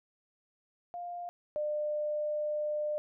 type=tone pair in turn; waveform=sine; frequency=702 / 600.1 Hz; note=F5 / D5; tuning=+9 / +37 cents; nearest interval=minor third; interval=272 cents; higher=first; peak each=-37 / -30 dBFS; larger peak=second; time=0.94-1.29 / 1.56-2.98 s; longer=second; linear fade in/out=0 ms; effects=none